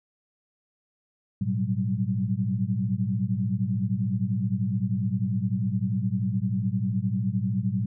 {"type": "tone cluster", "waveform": "sine", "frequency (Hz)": [107.9, 121, 185.3, 195.2], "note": ["A2", "B2", "F#3", "G3"], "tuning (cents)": [-33, -35, 3, -7], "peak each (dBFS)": -29, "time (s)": [1.41, 7.86], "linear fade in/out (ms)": 5, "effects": []}